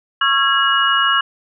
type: tone cluster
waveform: sine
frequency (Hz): 1102 / 1356 / 1650 / 2894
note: C#6 / E6 / G#6 / F#7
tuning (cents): -11 / +49 / -12 / -39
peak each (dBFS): -18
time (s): 0.21-1.21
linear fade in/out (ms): 5
effects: none